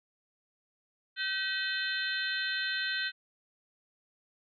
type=harmonic tone with a mistuned harmonic; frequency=512 Hz; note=C5; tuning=38 cents flat; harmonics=3 / 4 / 5 / 6 / 7 / 8; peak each=-33 / -39 / -41 / -40 / -39 / -38 dBFS; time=1.16-3.12 s; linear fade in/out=50 ms; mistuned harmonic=4; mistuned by=-110 cents; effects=none